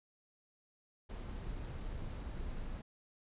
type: noise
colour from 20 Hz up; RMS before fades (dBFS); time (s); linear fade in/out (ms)
brown; -42; 1.09-2.82; 10
effects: resampled to 8000 Hz